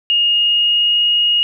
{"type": "tone with pitch glide", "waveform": "sine", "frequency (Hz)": [2850, 2871], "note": ["F7", "F7"], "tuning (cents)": [34, 47], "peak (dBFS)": -11, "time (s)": [0.1, 1.43], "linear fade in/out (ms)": 0, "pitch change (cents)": 13, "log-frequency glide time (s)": [0.29, 1.04], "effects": []}